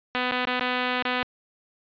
5% pulse tone with dropouts, 250 Hz, B3, 21 cents sharp, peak -12 dBFS, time 0.15-1.23 s, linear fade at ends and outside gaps 0 ms, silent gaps 0.313-0.321 / 0.454-0.472 / 0.597-0.609 / 1.025-1.052 s, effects resampled to 11025 Hz

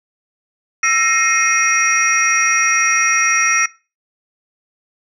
sine tone cluster, 1338 / 1858 / 2140 / 2506 / 5720 Hz, E6 / A#6 / C7 / D#7 / F8, +25 / -6 / +38 / +12 / +41 cents, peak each -18 dBFS, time 0.83-3.66 s, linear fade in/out 5 ms, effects noise-tail reverb RT60 0.3 s tail -20 dB re dry + tanh soft clip ceiling -4 dBFS

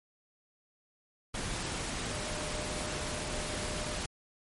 sine tone in noise, 605 Hz, D#5, 49 cents flat, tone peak -43 dBFS, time 2.11-3.99 s, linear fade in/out 5 ms, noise pink, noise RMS -36 dBFS, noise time 1.34-4.06 s, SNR -10 dB, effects MP3 48 kbps

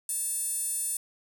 sawtooth tone with high-pass filter, 880 Hz, A5, in tune, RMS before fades -31 dBFS, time 0.09-0.97 s, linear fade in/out 2 ms, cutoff 9300 Hz, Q 6.3, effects none

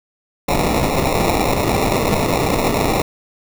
white noise with sample-and-hold, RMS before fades -17 dBFS, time 0.48-3.02 s, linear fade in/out 5 ms, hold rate 1575 Hz, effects none

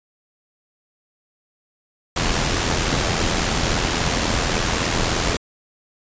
pink noise with amplitude modulation, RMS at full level -18 dBFS, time 2.16-5.37 s, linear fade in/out 5 ms, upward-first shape sine, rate 83.6 Hz, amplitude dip 50%, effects resampled to 16000 Hz

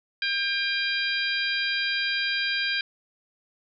harmonic tone with a mistuned harmonic, 800 Hz, G5, 35 cents sharp, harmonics 2 / 3 / 4 / 5 / 6, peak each -28 / -30 / -31 / -32 / -33 dBFS, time 0.22-2.81 s, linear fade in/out 2 ms, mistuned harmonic 5, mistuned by -39 cents, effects none

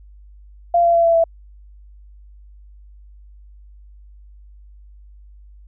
sine tone with pitch steps, 690 / 683.3 / 676.6 / 670 / 663.4 Hz, F5 / F5 / E5 / E5 / E5, -21 / -38 / +45 / +28 / +11 cents, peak -11 dBFS, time 0.74-1.24 s, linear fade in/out 5 ms, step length 100 ms, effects added 50 Hz sine -41 dBFS peak until 5.67 s

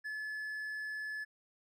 triangle tone, 1721 Hz, A6, 39 cents flat, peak -36 dBFS, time 0.04-1.25 s, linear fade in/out 20 ms, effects none

